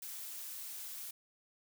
blue noise, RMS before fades -45 dBFS, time 0.02-1.11 s, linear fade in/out 5 ms, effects none

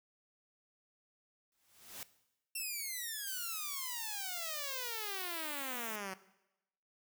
white noise with exponential growth, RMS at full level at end -43 dBFS, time 1.52-2.03 s, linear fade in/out 1 ms, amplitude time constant 110 ms
5% pulse exponential sweep, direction down, 2733 to 185.3 Hz, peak -29 dBFS, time 2.55-6.14 s, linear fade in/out 5 ms
violet noise, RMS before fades -44 dBFS, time 3.27-5.96 s, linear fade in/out 2 ms
effects noise-tail reverb RT60 0.9 s tail -17 dB re dry

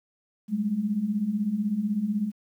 sine beating tone pair, 196 / 212 Hz, G3 / G#3, 0 / +36 cents, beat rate 16 Hz, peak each -30 / -25 dBFS, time 0.48-2.32 s, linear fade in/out 50 ms, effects 10-bit

